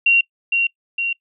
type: tone with echo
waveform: sine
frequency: 2753 Hz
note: F7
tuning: 25 cents flat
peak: -10 dBFS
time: 0.06-0.21 s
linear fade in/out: 5 ms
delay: 460 ms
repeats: 2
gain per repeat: -4 dB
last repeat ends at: 1.13 s
effects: noise-tail reverb RT60 0.1 s tail -24 dB re dry